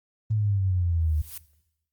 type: exponential sweep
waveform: sine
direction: down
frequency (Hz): 110.4 to 75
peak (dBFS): -21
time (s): 0.3-1.22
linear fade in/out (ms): 10
type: noise with exponential growth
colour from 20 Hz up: blue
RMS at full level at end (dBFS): -34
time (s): 1-1.38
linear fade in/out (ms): 5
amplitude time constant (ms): 82
effects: noise-tail reverb RT60 0.9 s tail -20 dB re dry + Opus 24 kbps